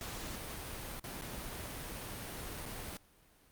pink noise with dropouts, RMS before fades -43 dBFS, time 0.01-2.97 s, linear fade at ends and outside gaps 1 ms, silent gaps 0.996-1.04 / 1.212-1.22 / 2.656-2.66 s, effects pink hiss -65 dBFS RMS until 3.51 s + Opus 48 kbps

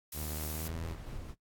blue noise, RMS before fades -41 dBFS, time 0.12-0.68 s, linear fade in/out 5 ms
sawtooth tone with pitch glide, 76.6 to 82.1 Hz, D#2 to E2, -27 to -6 cents, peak -34 dBFS, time 0.13-0.96 s, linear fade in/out 50 ms, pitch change +121 cents, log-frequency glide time 0.47-0.74 s
brown noise with tremolo, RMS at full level -42 dBFS, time 0.62-1.35 s, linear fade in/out 50 ms, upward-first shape square, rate 4.5 Hz, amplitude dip 25%
effects noise-tail reverb RT60 0.1 s tail -18 dB re dry + AAC 64 kbps

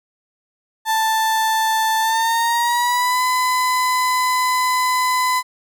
35% pulse tone with pitch glide, 883 to 1008.5 Hz, A5 to B5, +6 to +36 cents, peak -14 dBFS, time 0.85-5.43 s, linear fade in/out 50 ms, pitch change +230 cents, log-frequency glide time 1.99-3.22 s, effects none

